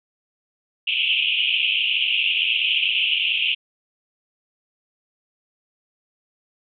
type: band-pass noise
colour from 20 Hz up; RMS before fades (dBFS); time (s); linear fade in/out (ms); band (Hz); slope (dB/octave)
pink; -21; 0.87-3.55; 10; 2500 to 3200; 96
effects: none